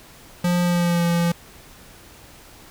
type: tone with pitch glide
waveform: square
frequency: 176.1 to 171.09 Hz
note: F3 to F3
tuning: +15 to -35 cents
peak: -18 dBFS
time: 0.44-1.32 s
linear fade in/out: 5 ms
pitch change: -50 cents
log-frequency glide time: 0.62-1.05 s
effects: pink hiss -46 dBFS RMS until 2.7 s